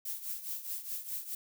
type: noise with tremolo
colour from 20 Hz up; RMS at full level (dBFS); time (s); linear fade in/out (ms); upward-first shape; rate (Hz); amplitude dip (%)
violet; -36; 0.05-1.35; 5; triangle; 4.8; 80
effects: none